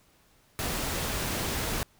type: noise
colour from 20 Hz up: pink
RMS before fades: -31 dBFS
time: 0.59-1.83 s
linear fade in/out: 0 ms
effects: pink hiss -63 dBFS RMS until 1.99 s